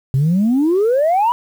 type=exponential sweep; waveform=sine; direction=up; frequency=127.7 to 995 Hz; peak=-10 dBFS; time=0.14-1.32 s; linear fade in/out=0 ms; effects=tanh soft clip ceiling -9 dBFS + 7-bit